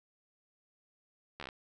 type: slowing click train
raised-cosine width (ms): 0.3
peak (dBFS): -26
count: 7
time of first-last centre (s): 1.4-1.488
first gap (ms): 13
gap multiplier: 1.05
effects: none